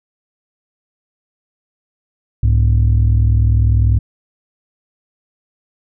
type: tone pair together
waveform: sine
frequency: 65.18 / 105.4 Hz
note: C2 / G#2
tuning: -6 / +26 cents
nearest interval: minor sixth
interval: 832 cents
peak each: -10 dBFS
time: 2.43-3.99 s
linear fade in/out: 5 ms
effects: tanh soft clip ceiling -6 dBFS